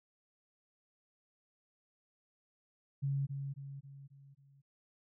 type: tone with echo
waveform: sine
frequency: 138.59 Hz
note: C#3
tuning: in tune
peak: -31 dBFS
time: 3.02-3.27 s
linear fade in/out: 20 ms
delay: 270 ms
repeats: 5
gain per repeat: -6 dB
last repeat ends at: 4.62 s
effects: none